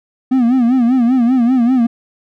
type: tone with vibrato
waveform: triangle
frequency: 246.9 Hz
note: B3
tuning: in tune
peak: -7 dBFS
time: 0.31-1.87 s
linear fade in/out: 10 ms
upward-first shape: sine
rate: 5.1 Hz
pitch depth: 120 cents each way
effects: none